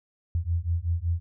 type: beating tone pair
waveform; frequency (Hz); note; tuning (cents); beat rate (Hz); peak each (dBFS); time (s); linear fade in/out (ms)
sine; 82.41 / 87.71; E2 / F2; 0 / +8; 5.3; -27; 0.35-1.2; 0
effects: none